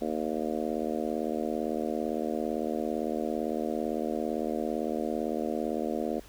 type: harmonic tone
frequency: 77.78 Hz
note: D#2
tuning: in tune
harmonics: 3 / 4 / 5 / 6 / 7 / 8 / 9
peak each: -34 / -35 / -36 / -37 / -37 / -38 / -39 dBFS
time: 0.01-6.2 s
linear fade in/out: 10 ms
effects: added 50 Hz sine -54 dBFS peak until 6.28 s + pink hiss -54 dBFS RMS until 6.28 s